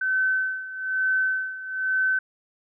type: tone with tremolo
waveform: sine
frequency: 1527 Hz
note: G6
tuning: 46 cents flat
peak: -19 dBFS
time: 0.01-2.19 s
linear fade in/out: 5 ms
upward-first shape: sine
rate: 1.1 Hz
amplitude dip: 80%
effects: none